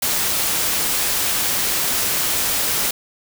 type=noise; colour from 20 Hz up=white; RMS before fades=-20 dBFS; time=0.02-2.91 s; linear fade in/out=5 ms; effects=none